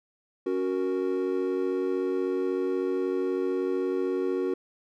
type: chord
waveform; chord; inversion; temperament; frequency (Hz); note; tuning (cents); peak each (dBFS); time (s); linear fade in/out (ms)
triangle; F# major; second; equal; 277.2 / 370 / 466.2; C#4 / F#4 / A#4; 0 / 0 / 0; -30 / -25 / -30; 0.46-4.54; 5
effects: none